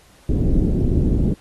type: low-pass noise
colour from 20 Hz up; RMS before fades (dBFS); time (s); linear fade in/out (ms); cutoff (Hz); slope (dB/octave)
pink; -17; 0.29-1.34; 5; 350; 24
effects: pink hiss -52 dBFS RMS until 1.4 s + AAC 32 kbps